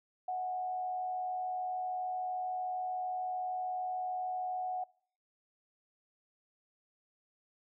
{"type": "tone with frequency modulation", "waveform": "sine", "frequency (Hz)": 736, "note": "F#5", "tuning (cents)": -9, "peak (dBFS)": -33, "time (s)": [0.28, 4.84], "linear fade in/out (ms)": 5, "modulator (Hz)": 86.8, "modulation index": 0.3, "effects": ["noise-tail reverb RT60 0.6 s tail -26 dB re dry"]}